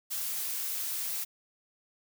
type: noise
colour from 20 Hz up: blue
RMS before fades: -34 dBFS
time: 0.1-1.25 s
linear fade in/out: 20 ms
effects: none